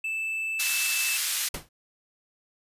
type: tone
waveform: triangle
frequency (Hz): 2637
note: E7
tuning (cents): 0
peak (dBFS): -26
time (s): 0.04-1.17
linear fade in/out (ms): 5
type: band-pass noise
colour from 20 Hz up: white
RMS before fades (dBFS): -28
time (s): 0.59-1.49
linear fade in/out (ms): 10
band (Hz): 1800 to 13000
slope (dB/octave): 12
type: noise with exponential decay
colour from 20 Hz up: pink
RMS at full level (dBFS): -28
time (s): 1.54-1.69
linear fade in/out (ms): 5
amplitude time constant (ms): 32
effects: resampled to 32000 Hz